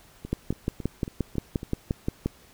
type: two click trains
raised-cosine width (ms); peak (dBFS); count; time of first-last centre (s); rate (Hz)
3; -22 / -12; 7 / 12; 0.25-1.907 / 0.33-2.26; 3.62 / 5.7
effects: pink hiss -55 dBFS RMS until 2.53 s